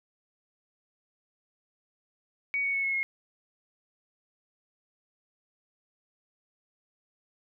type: tone with pitch steps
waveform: sine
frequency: 2250 / 2227 / 2204 / 2181 / 2158 Hz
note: C#7 / C#7 / C#7 / C#7 / C#7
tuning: +25 / +7 / -11 / -29 / -47 cents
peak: -26 dBFS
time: 2.54-3.03 s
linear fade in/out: 0 ms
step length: 98 ms
effects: none